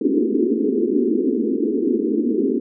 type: band-pass noise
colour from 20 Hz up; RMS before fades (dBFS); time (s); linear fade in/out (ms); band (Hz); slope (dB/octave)
pink; -19; 0.01-2.6; 5; 220 to 440; 96
effects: none